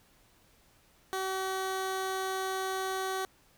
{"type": "tone", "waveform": "15% pulse", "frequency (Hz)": 380, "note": "F#4", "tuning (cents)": 46, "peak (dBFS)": -25, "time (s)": [1.13, 3.25], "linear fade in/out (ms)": 0, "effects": ["pink hiss -64 dBFS RMS until 3.57 s"]}